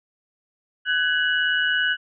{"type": "tone cluster", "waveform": "sine", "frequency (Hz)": [1500, 1658, 2931], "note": ["F#6", "G#6", "F#7"], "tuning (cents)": [23, -3, -17], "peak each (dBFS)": [-21, -25, -25], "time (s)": [0.85, 1.97], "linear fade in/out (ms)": 50, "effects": []}